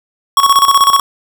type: tone with tremolo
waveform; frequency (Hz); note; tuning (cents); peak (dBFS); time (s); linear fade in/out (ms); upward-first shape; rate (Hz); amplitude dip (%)
square; 1108.7; C#6; 0; -5; 0.37-1; 2; square; 16; 65
effects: none

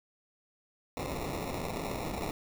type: noise with sample-and-hold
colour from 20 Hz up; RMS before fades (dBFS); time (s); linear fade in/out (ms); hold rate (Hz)
blue; -36; 0.97-2.31; 0; 1575
effects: none

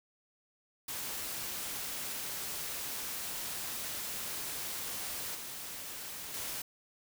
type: noise with level steps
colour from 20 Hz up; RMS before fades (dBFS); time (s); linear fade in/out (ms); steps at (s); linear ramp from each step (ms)
white; -39 / -43 / -39; 0.88-6.62; 5; 5.35 / 6.34; 2
effects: none

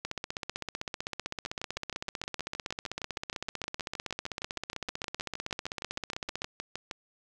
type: two click trains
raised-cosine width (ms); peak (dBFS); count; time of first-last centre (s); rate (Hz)
0.2; -19 / -17; 36 / 101; 1.46-6.912 / 0.05-6.419; 6.42 / 15.7
effects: none

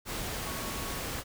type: tone in noise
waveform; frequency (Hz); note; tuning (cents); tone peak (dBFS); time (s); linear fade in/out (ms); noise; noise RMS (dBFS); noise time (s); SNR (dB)
sine; 1108.7; C#6; 0; -45; 0.42-1.02; 50; pink; -36; 0.05-1.24; -12
effects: none

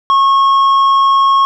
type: tone with tanh clipping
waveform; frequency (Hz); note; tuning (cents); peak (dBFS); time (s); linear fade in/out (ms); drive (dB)
sine; 1092; C#6; -26; -8; 0.1-1.45; 0; 6
effects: none

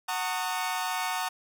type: chord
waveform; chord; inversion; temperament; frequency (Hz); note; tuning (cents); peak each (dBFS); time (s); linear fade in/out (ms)
sawtooth; D# minor seventh; first; equal with one note detuned; 740 / 908.4 / 1108.7 / 1244.5; F#5 / A#5 / C#6 / D#6; 0 / -45 / 0 / 0; -29 / -29 / -33 / -33; 0.08-1.29; 10
effects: none

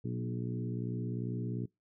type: harmonic tone with a mistuned harmonic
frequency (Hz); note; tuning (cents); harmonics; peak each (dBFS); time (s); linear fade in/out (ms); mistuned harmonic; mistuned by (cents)
60.1; B1; -46; 2 / 3 / 4 / 5 / 6 / 7; -36 / -40 / -42 / -44 / -46 / -47; 0.04-1.66; 10; 3; +24
effects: noise-tail reverb RT60 0.2 s tail -25 dB re dry

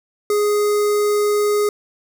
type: tone with notch filter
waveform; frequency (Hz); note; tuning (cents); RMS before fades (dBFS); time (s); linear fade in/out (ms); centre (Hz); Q
square; 415.3; G#4; 0; -17; 0.3-1.69; 2; 2900; 1
effects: none

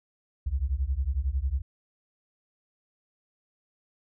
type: beating tone pair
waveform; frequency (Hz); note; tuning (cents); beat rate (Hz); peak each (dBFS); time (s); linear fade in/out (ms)
sine; 61.74 / 72.74; B1 / D2; 0 / -16; 11; -28; 0.46-1.62; 10
effects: none

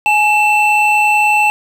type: tone pair together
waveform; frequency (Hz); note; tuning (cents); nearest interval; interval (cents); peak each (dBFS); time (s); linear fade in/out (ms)
triangle; 840 / 2671; G#5 / E7; +19 / +22; octave + minor sixth; 2003; -10; 0.06-1.5; 0
effects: none

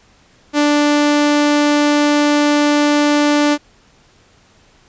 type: tone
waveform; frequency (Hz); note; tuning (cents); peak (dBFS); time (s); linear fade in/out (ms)
sawtooth; 293.7; D4; 0; -7; 0.53-3.58; 50
effects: pink hiss -51 dBFS RMS until 4.88 s + resampled to 16000 Hz

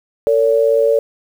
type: tone pair together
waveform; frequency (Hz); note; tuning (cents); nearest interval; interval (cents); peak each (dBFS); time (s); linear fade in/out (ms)
sine; 451.6 / 569; A4 / C#5; +45 / +45; major third; 400; -13; 0.27-0.99; 0
effects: 7-bit

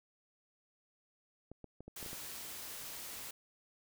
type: clicks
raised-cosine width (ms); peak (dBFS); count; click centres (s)
2; -35; 7; 1.516 / 1.643 / 1.806 / 1.88 / 2.028 / 2.062 / 2.131
type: noise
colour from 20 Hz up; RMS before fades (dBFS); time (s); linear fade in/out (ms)
white; -46; 1.96-3.31; 5
effects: none

